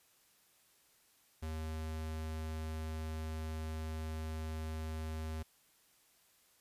square tone, 79 Hz, D#2, 27 cents sharp, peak -39 dBFS, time 1.42-5.43 s, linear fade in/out 10 ms, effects white hiss -69 dBFS RMS until 6.6 s + resampled to 32000 Hz

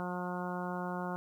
harmonic tone, 179.3 Hz, F3, 46 cents sharp, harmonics 1 / 2 / 3 / 4 / 5 / 6 / 7 / 8, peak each -38 / -43 / -44 / -43 / -43 / -45 / -48 / -46 dBFS, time 0-1.16 s, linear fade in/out 0 ms, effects 11-bit

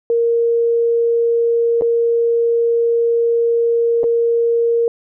sine tone with dropouts, 466.2 Hz, A#4, in tune, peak -12 dBFS, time 0.1-4.88 s, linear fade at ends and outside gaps 1 ms, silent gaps 1.811-1.82 / 4.033-4.04 s, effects none

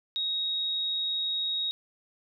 sine tone, 3774 Hz, A#7, 21 cents sharp, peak -27 dBFS, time 0.16-1.71 s, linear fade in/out 0 ms, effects none

